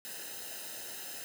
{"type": "noise with comb filter", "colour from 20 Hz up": "white", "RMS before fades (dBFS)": -43, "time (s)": [0.05, 1.24], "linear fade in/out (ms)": 0, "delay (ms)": 0.88, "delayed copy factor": -0.75, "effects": []}